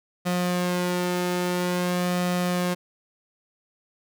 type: tone with flanger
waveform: sawtooth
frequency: 178.6 Hz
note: F3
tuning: 39 cents sharp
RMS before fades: -25 dBFS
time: 0.25-2.75 s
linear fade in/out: 20 ms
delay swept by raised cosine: 1.6 to 2.31 ms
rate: 0.49 Hz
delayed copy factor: +0.5
effects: none